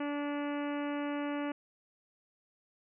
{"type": "harmonic tone", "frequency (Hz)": 289.7, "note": "D4", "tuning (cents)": -24, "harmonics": [1, 2, 3, 4, 5, 6, 7, 8, 9, 10], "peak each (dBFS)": [-34, -40, -44, -46, -48, -50, -51, -52, -53, -54], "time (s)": [0, 1.52], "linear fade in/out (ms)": 5, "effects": []}